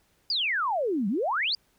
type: exponential two-way sweep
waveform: sine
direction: down then up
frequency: 4994 to 185 to 4994 Hz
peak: -24 dBFS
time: 0.3-1.55 s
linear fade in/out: 2 ms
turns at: 1.08 s
effects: pink hiss -67 dBFS RMS until 1.78 s